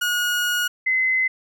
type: tone pair in turn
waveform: 30% pulse / sine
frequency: 1446 / 2045 Hz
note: F#6 / C7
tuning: -40 / -40 cents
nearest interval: tritone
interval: 600 cents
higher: second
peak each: -17 dBFS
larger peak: neither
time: 0.01-0.68 / 0.86-1.28 s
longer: first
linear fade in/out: 10 ms
effects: none